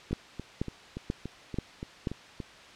two click trains, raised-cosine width 3 ms, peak -23 / -16 dBFS, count 9 / 5, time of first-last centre 0.11-2.402 / 0.13-2.072 s, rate 3.49 / 2.06 Hz, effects white hiss -50 dBFS RMS until 2.75 s + low-pass 4000 Hz 12 dB/octave

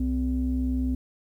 sine tone pair together, 64.19 / 256 Hz, C2 / C4, -32 / -38 cents, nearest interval 2 octaves, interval 2394 cents, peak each -25 dBFS, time 0-0.95 s, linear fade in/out 5 ms, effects tanh soft clip ceiling -17 dBFS + 10-bit

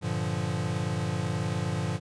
square chord, G minor seventh, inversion none, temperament equal, 98 / 116.54 / 146.83 / 174.61 Hz, G2 / Bb2 / D3 / F3, 0 / 0 / 0 / 0 cents, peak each -34 dBFS, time 0.01-2 s, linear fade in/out 50 ms, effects resampled to 22050 Hz

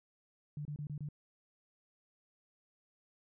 sine tone bursts, 147.6 Hz, D3, 9 cents sharp, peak -38 dBFS, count 5, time 0.57-1.088 s, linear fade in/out 2 ms, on 82 ms, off 27 ms, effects none

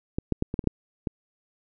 clicks, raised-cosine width 3 ms, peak -13 / -10 / -11 / -16 / -12 / -30 / -6 / -14 dBFS, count 8, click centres 0.185 / 0.323 / 0.424 / 0.541 / 0.592 / 0.641 / 0.673 / 1.072 s, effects none

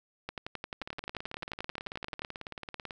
two click trains, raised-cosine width 0.3 ms, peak -20 / -23 dBFS, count 23 / 39, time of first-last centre 0.29-2.22 / 0.82-2.908 s, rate 11.4 / 18.2 Hz, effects none

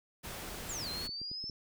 pink noise, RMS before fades -43 dBFS, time 0.23-1.08 s, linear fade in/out 20 ms
sine exponential two-way sweep, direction down then up, 7630 to 4089 to 5360 Hz, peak -38 dBFS, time 0.69-1.5 s, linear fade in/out 2 ms, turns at 0.89 s
clicks, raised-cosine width 3 ms, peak -36 dBFS, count 9, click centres 0.866 / 0.907 / 0.949 / 1.008 / 1.092 / 1.216 / 1.315 / 1.441 / 1.497 s
effects none

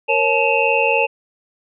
sine tone cluster, 465.7 / 549 / 866 / 2554 / 2736 Hz, A#4 / C#5 / A5 / D#7 / F7, -2 / -17 / -28 / +45 / -36 cents, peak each -20 dBFS, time 0.08-1.07 s, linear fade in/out 20 ms, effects none

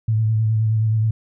sine tone with vibrato, 110 Hz, A2, in tune, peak -15 dBFS, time 0.08-1.11 s, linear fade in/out 5 ms, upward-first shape sine, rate 9.5 Hz, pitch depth 32 cents each way, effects none

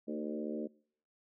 harmonic tone with a mistuned harmonic, 75.1 Hz, D2, 39 cents sharp, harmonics 3 / 4 / 5 / 6 / 7 / 8, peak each -39 / -41 / -43 / -45 / -46 / -47 dBFS, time 0.07-0.68 s, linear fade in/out 20 ms, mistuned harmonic 4, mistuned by +28 cents, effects noise-tail reverb RT60 0.6 s tail -25 dB re dry

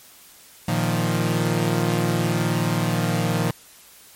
sawtooth chord, Bb suspended fourth, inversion none, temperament equal, 116.54 / 155.56 / 174.61 Hz, Bb2 / Eb3 / F3, 0 / 0 / 0 cents, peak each -20 dBFS, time 0.68-3.51 s, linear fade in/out 5 ms, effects white hiss -48 dBFS RMS until 4.15 s + MP3 64 kbps

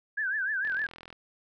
sine tone with vibrato, 1623 Hz, G#6, 40 cents flat, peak -27 dBFS, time 0.17-0.87 s, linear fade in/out 10 ms, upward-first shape triangle, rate 6.6 Hz, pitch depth 170 cents each way
click train, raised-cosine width 0.3 ms, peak -29 dBFS, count 21, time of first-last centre 0.65-1.127 s, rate 41.9 Hz
effects none

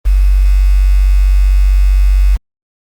sine tone with quantisation, 47.74 Hz, G1, 45 cents flat, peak -5 dBFS, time 0.05-2.37 s, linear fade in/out 20 ms, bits 5, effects Opus 24 kbps

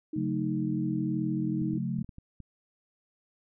sine tone with pitch glide, 311.1 to 314.2 Hz, D#4 to D#4, 0 to +17 cents, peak -31 dBFS, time 0.13-1.78 s, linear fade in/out 5 ms, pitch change +17 cents, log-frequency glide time 0.37-1.45 s
sine chord, F# minor, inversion second, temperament equal with one note detuned, 138.59 / 181.19 / 220 Hz, C#3 / F#3 / A3, 0 / -36 / 0 cents, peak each -33 dBFS, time 0.16-2.03 s, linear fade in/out 5 ms
clicks, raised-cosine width 5 ms, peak -32 dBFS, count 7, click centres 1.619 / 1.737 / 1.987 / 2.045 / 2.092 / 2.184 / 2.403 s
effects none

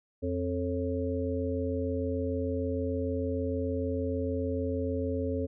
harmonic tone with a mistuned harmonic, 88 Hz, F2, 14 cents sharp, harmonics 1 / 3 / 5 / 6, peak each -33 / -33 / -34 / -36 dBFS, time 0.22-5.47 s, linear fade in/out 20 ms, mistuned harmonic 6, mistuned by +60 cents, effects none

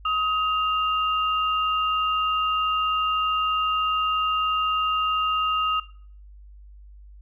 sine tone pair together, 1261.6 / 2794 Hz, D#6 / F7, +24 / 0 cents, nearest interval octave + major second, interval 1376 cents, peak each -22 / -28 dBFS, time 0.05-5.8 s, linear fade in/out 5 ms, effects noise-tail reverb RT60 0.5 s tail -17 dB re dry + added 50 Hz sine -43 dBFS peak until 7.21 s

